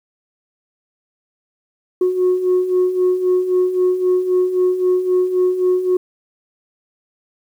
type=beating tone pair; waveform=sine; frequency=362.6 / 366.4 Hz; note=F#4 / F#4; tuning=-35 / -17 cents; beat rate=3.8 Hz; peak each=-19 / -13 dBFS; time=2.01-5.97 s; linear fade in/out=5 ms; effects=tanh soft clip ceiling -9 dBFS + 8-bit